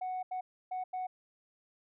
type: tone bursts at uneven times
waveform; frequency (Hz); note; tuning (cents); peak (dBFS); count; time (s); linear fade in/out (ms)
sine; 740; F#5; 0; -32; 4; 0.01-0.23 / 0.31-0.41 / 0.71-0.84 / 0.93-1.07; 10
effects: tanh soft clip ceiling -32 dBFS